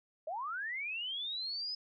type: linear sweep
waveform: sine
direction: up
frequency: 587.3 to 5100 Hz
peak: -36 dBFS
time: 0.27-1.75 s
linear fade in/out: 5 ms
effects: none